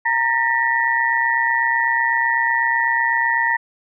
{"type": "tone cluster", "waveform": "sine", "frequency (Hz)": [927, 1803, 1931], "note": ["A#5", "A6", "B6"], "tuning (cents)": [-10, 42, -39], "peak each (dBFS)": -20, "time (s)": [0.05, 3.57], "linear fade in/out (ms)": 10, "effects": []}